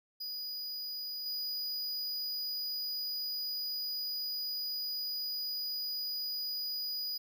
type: tone with level steps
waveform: square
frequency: 4926 Hz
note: D#8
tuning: 18 cents flat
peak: -38 / -35 dBFS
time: 0.2-7.18 s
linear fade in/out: 10 ms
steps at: 1.26 s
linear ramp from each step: 2 ms
effects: none